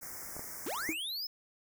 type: band-stop noise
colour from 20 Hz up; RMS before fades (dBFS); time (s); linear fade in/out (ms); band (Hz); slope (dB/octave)
white; -44; 0.01-0.94; 20; 2200 to 5100; 96
type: clicks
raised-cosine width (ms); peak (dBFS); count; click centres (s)
1; -29; 2; 0.366 / 0.394
type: linear sweep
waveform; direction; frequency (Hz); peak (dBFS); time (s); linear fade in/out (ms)
square; up; 220 to 5274; -36; 0.66-1.27; 5
type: tone with exponential decay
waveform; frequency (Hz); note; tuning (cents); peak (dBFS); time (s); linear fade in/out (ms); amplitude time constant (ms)
sine; 318.4; D#4; +40; -28; 0.89-0.99; 0; 20
effects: none